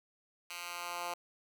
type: tone with high-pass filter sweep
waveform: 10% pulse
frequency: 174.7 Hz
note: F3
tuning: 1 cent sharp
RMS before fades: -41 dBFS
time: 0.5-1.14 s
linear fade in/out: 5 ms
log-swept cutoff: 2000 to 730 Hz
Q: 1.1
effects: none